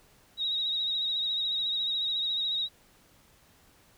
sine tone with vibrato, 3800 Hz, A#7, 33 cents sharp, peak -27 dBFS, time 0.37-2.69 s, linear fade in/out 50 ms, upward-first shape triangle, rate 14 Hz, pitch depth 55 cents each way, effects pink hiss -61 dBFS RMS until 3.97 s

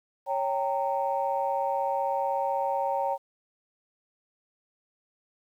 sine chord, G diminished, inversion second, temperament equal with one note detuned, 554.4 / 784 / 920 Hz, Db5 / G5 / Bb5, 0 / 0 / -23 cents, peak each -29 dBFS, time 0.26-3.18 s, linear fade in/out 50 ms, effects tanh soft clip ceiling -16 dBFS + 10-bit

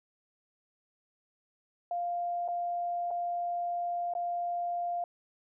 sine tone with dropouts, 698.5 Hz, F5, in tune, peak -30 dBFS, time 1.91-5.04 s, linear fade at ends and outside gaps 2 ms, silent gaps 2.479-2.485 / 3.107-3.111 / 4.137-4.151 s, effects none

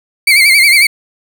35% pulse tone with vibrato, 2203 Hz, C#7, 11 cents flat, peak -3 dBFS, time 0.27-0.87 s, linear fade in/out 5 ms, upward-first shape sine, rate 11 Hz, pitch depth 99 cents each way, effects none

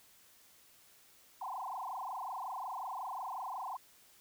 sine tone with frequency modulation, 893 Hz, A5, 25 cents sharp, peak -38 dBFS, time 1.41-3.77 s, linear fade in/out 5 ms, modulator 25.5 Hz, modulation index 6.3, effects white hiss -63 dBFS RMS until 4.2 s

